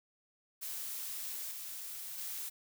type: noise with level steps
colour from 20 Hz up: blue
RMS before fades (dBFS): -41 / -44 / -41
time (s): 0.61-2.5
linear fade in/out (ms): 20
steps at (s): 1.51 / 2.18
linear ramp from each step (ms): 2
effects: none